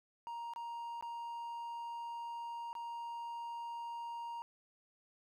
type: tone with dropouts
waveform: triangle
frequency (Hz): 937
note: A#5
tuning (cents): +9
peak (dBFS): -39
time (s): 0.27-4.42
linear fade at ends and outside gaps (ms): 0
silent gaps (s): 0.536-0.561 / 1.01-1.025 / 2.73-2.752
effects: none